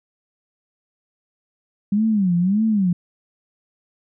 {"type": "tone with vibrato", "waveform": "sine", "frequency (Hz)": 196, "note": "G3", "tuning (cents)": 0, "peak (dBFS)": -15, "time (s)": [1.92, 2.93], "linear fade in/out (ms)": 5, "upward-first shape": "sine", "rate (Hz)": 1.7, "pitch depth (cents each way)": 220, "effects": []}